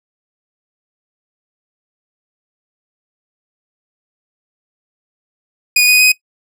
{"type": "tone with pitch steps", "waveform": "sawtooth", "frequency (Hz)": [2467, 2487, 2507], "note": ["D#7", "D#7", "D#7"], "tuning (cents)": [-15, -1, 12], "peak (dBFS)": -4, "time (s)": [5.76, 6.12], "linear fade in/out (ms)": 5, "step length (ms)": 120, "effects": ["noise-tail reverb RT60 0.1 s tail -18 dB re dry"]}